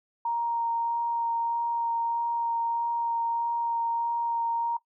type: tone with vibrato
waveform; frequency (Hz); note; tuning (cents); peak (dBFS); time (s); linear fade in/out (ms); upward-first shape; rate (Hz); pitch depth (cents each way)
sine; 932.3; A#5; 0; -25; 0.25-4.77; 5; sine; 1.6; 9
effects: noise-tail reverb RT60 0.1 s tail -18 dB re dry